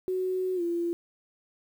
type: tone with pitch glide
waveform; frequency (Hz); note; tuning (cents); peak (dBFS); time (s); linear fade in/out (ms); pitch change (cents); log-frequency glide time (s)
sine; 371.2 to 342.4; F#4 to F4; +6 to -34; -26; 0.08-0.93; 0; -140; 0.55-0.62
effects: 9-bit